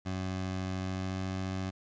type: tone with pitch glide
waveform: 20% pulse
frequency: 93.6 to 94.41 Hz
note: F#2 to F#2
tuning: +20 to +35 cents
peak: -28 dBFS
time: 0.05-1.71 s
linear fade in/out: 20 ms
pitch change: +15 cents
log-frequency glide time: 0.76-1.26 s
effects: resampled to 16000 Hz + 11-bit